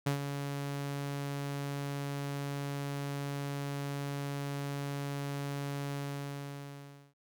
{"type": "tone with ADSR envelope", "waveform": "sawtooth", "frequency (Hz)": 141.3, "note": "C#3", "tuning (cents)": 34, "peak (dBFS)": -23, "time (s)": [0.06, 7.14], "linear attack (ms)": 8, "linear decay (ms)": 110, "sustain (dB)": -8, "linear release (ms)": 1200, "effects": []}